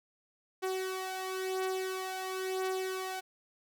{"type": "beating tone pair", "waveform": "sawtooth", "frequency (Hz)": [375.9, 376.88], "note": ["F#4", "F#4"], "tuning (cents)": [27, 32], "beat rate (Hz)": 0.98, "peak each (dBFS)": [-31, -35], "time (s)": [0.62, 3.21], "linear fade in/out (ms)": 20, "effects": []}